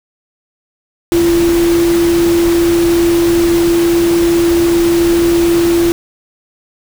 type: tone in noise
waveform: sine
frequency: 340.2 Hz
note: F4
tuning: 45 cents flat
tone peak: -8 dBFS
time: 1.12-5.92 s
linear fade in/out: 0 ms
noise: pink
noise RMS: -21 dBFS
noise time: 1.12-5.92 s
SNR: +10 dB
effects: none